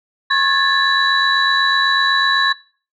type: tone cluster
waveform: sine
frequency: 1086 / 1667 / 1755 / 3933 Hz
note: C#6 / G#6 / A6 / B7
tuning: -36 / +6 / -5 / -8 cents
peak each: -18 dBFS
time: 0.3-2.53 s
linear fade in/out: 10 ms
effects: noise-tail reverb RT60 0.4 s tail -20 dB re dry + tanh soft clip ceiling -3 dBFS